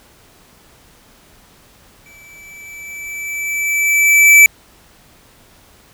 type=tone with exponential growth; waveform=square; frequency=2315 Hz; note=D7; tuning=25 cents flat; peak=-3 dBFS; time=2.06-4.46 s; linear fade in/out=1 ms; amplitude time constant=520 ms; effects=pink hiss -48 dBFS RMS until 5.93 s